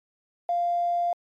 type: tone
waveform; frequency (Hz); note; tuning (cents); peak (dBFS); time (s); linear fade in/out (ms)
triangle; 696; F5; -6; -18; 0.49-1.13; 2
effects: tanh soft clip ceiling -20 dBFS + MP3 64 kbps